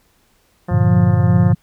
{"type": "harmonic tone", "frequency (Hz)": 177.1, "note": "F3", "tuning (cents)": 24, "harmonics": [1, 2, 3, 4, 5, 6, 7, 8, 9, 10], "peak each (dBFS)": [-22, -30, -29, -30, -36, -36, -37, -42, -43, -40], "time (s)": [0.68, 1.53], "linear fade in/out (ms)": 10}
{"type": "chord", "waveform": "sine", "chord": "G minor seventh", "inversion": "none", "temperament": "equal", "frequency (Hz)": [98, 116.54, 146.83, 174.61], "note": ["G2", "Bb2", "D3", "F3"], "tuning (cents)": [0, 0, 0, 0], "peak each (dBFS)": [-15, -15, -18, -16], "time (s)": [0.71, 1.55], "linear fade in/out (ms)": 10}
{"effects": ["pink hiss -58 dBFS RMS until 1.62 s"]}